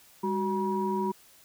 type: tone cluster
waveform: sine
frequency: 201 / 373.6 / 961 Hz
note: G3 / F#4 / B5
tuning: +44 / +17 / -48 cents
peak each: -30 dBFS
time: 0.23-1.12 s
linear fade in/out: 10 ms
effects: tanh soft clip ceiling -16 dBFS + white hiss -57 dBFS RMS until 1.44 s